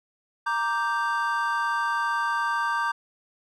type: chord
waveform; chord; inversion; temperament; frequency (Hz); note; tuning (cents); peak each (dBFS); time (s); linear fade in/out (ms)
triangle; G minor; first; equal; 932.3 / 1174.7 / 1568; Bb5 / D6 / G6; 0 / 0 / 0; -26; 0.46-2.92; 10
effects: none